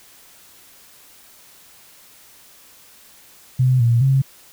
sine tone with pitch steps, 128.1 / 117.6 / 134.5 Hz, C3 / A#2 / C3, -36 / +16 / +48 cents, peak -12 dBFS, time 3.59-4.22 s, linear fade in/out 10 ms, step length 210 ms, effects white hiss -48 dBFS RMS until 4.52 s

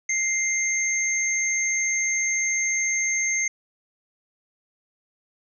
sine tone pair together, 2093 / 6363 Hz, C7 / G8, 0 / +25 cents, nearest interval octave + perfect fifth, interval 1925 cents, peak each -24 / -24 dBFS, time 0.09-3.48 s, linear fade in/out 5 ms, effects none

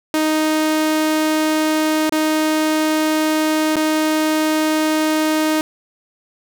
sawtooth tone with dropouts, 311.1 Hz, D#4, in tune, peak -11 dBFS, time 0.14-5.61 s, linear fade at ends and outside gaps 1 ms, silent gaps 2.095-2.122 / 3.758-3.766 s, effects none

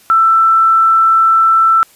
sine tone, 1331 Hz, E6, 16 cents sharp, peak -6 dBFS, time 0.1-1.83 s, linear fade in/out 0 ms, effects white hiss -46 dBFS RMS until 1.95 s + resampled to 32000 Hz

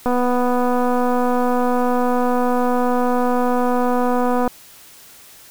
click train, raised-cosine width 1 ms, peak -7 dBFS, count 1092, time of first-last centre 0.06-4.477 s, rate 247 Hz, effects white hiss -44 dBFS RMS until 5.5 s

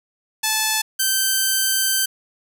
5% pulse tone pair in turn, 871 / 1551.9 Hz, A5 / G6, -18 / -18 cents, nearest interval minor seventh, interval 1000 cents, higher second, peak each -6 dBFS, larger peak neither, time 0.43-0.82 / 0.99-2.06 s, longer second, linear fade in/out 10 ms, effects none

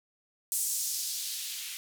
violet noise with band-pass filter sweep, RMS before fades -34 dBFS, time 0.52-1.77 s, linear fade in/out 0 ms, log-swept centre 8200 to 2500 Hz, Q 1.4, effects none

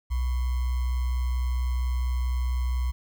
sine tone with sample-and-hold, 62.2 Hz, B1, 13 cents sharp, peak -23 dBFS, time 0.1-2.92 s, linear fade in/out 20 ms, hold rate 1050 Hz, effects none

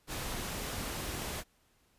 pink noise, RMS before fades -38 dBFS, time 0.07-1.44 s, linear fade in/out 50 ms, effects pink hiss -70 dBFS RMS until 1.98 s + resampled to 32000 Hz

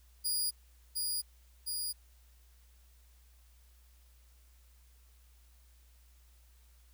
15% pulse tone with echo, 4870 Hz, D#8, 38 cents flat, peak -24 dBFS, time 0.24-0.51 s, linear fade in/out 20 ms, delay 710 ms, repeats 2, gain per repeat -2 dB, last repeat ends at 1.93 s, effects added 60 Hz sine -59 dBFS peak until 6.93 s + white hiss -69 dBFS RMS until 6.93 s

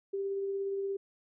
sine tone with tremolo, 393.7 Hz, G4, 8 cents sharp, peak -30 dBFS, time 0.13-0.97 s, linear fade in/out 10 ms, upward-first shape triangle, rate 17 Hz, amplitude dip 25%, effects none

